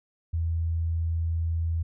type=tone; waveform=sine; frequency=82.6 Hz; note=E2; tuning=4 cents sharp; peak=-24 dBFS; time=0.33-1.83 s; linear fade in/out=10 ms; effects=none